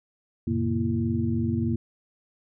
sine tone cluster, 91.8 / 115.2 / 135.8 / 232.9 / 334.7 Hz, F#2 / A#2 / C#3 / A#3 / E4, -13 / -20 / -35 / -1 / +26 cents, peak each -29 / -30 / -33 / -26 / -32 dBFS, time 0.47-1.76 s, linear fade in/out 5 ms, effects none

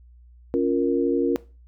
sine chord, Bb minor, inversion first, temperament equal, 277.2 / 349.2 / 466.2 Hz, Db4 / F4 / Bb4, 0 / 0 / 0 cents, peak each -23 dBFS, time 0.54-1.36 s, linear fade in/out 0 ms, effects noise-tail reverb RT60 0.3 s tail -18 dB re dry + added 60 Hz sine -47 dBFS peak until 1.67 s

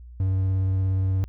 triangle tone with vibrato, 94.9 Hz, F#2, 44 cents sharp, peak -18 dBFS, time 0.2-1.24 s, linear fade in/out 0 ms, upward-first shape square, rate 17 Hz, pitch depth 10 cents each way, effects added 60 Hz sine -40 dBFS peak until 1.28 s

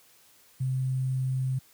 sine tone with sample-and-hold, 130.5 Hz, C3, 4 cents flat, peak -25 dBFS, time 0.6-1.59 s, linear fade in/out 10 ms, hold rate 8820 Hz, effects white hiss -59 dBFS RMS until 1.73 s + high-pass 60 Hz 12 dB/octave

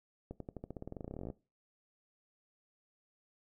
accelerating click train, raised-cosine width 2 ms, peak -29 dBFS, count 24, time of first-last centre 0.31-1.302 s, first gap 93 ms, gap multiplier 0.92, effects noise-tail reverb RT60 0.3 s tail -19 dB re dry

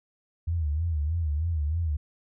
sine tone with vibrato, 79 Hz, D#2, 27 cents sharp, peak -24 dBFS, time 0.47-1.97 s, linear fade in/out 10 ms, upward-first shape sine, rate 3.2 Hz, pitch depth 140 cents each way, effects none

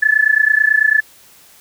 sine tone with amplitude modulation, 1732 Hz, A6, 28 cents flat, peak -6 dBFS, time 0.02-1.01 s, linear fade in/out 10 ms, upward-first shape sine, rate 29.1 Hz, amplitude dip 90%, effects white hiss -46 dBFS RMS until 1.6 s

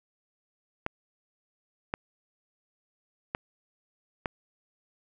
clicks, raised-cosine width 0.5 ms, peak -14 dBFS, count 4, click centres 0.864 / 1.939 / 3.349 / 4.258 s, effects none

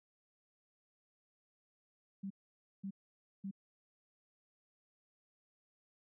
sine tone bursts, 195.5 Hz, G3, 4 cents flat, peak -39 dBFS, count 3, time 2.23-3.512 s, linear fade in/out 10 ms, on 74 ms, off 530 ms, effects none

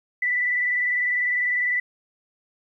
sine tone with vibrato, 1975.5 Hz, B6, in tune, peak -20 dBFS, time 0.22-1.8 s, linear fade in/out 5 ms, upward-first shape triangle, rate 20 Hz, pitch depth 40 cents each way, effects 10-bit

